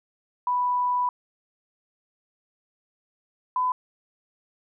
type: tone pair in turn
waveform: sine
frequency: 987.8 / 1005.6 Hz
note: B5 / B5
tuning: 0 / +31 cents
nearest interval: unison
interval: 31 cents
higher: second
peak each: -21 dBFS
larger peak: neither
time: 0.47-1.09 / 3.56-3.72 s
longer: first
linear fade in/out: 2 ms
effects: none